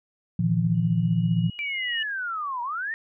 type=chord; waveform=sine; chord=Bb suspended fourth; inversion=none; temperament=equal with one note detuned; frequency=116.54 / 155.56 / 170.63 Hz; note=Bb2 / Eb3 / F3; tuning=0 / 0 / -40 cents; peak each=-25 / -27 / -22 dBFS; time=0.39-1.5 s; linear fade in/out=5 ms
type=tone with exponential growth; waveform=sine; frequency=2900 Hz; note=F#7; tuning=35 cents flat; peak=-25 dBFS; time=0.74-2.03 s; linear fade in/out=5 ms; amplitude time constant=280 ms
type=linear two-way sweep; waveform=sine; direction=down then up; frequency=2358 to 932.3 to 1871 Hz; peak=-27 dBFS; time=1.59-2.94 s; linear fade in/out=0 ms; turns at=2.62 s
effects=none